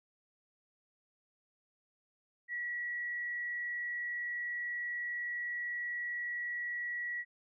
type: tone with frequency modulation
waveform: sine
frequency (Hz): 1929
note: B6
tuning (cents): -41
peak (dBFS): -35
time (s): 2.48-7.25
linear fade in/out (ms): 50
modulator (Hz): 80.9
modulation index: 0.29
effects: none